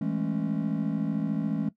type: chord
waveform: triangle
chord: A major seventh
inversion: second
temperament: just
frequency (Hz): 165 / 206.2 / 220 / 275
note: E3 / G#3 / A3 / C#4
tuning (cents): +2 / -12 / 0 / -14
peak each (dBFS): -29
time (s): 0.01-1.69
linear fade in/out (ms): 5
effects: noise-tail reverb RT60 0.1 s tail -17 dB re dry + tanh soft clip ceiling -15 dBFS